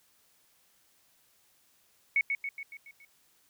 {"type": "tone with echo", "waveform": "sine", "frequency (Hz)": 2217, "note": "C#7", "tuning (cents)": 0, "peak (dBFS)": -22, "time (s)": [2.16, 2.21], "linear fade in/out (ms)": 2, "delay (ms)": 140, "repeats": 6, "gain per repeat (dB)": -5, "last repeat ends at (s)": 3.05, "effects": ["white hiss -67 dBFS RMS until 3.49 s"]}